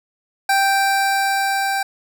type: tone with level ramp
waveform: 25% pulse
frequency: 784 Hz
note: G5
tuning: in tune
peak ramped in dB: -10 to -15 dBFS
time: 0.49-1.83 s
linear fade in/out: 5 ms
effects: none